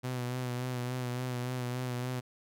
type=tone with vibrato; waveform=sawtooth; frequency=125 Hz; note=B2; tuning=21 cents sharp; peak=-29 dBFS; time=0.03-2.21 s; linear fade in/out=20 ms; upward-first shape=sine; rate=3.5 Hz; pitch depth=34 cents each way; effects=none